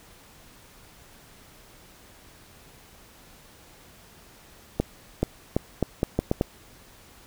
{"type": "accelerating click train", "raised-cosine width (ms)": 2, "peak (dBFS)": -8, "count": 8, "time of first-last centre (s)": [4.8, 6.411], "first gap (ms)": 430, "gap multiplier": 0.78, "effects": ["pink hiss -52 dBFS RMS until 7.26 s"]}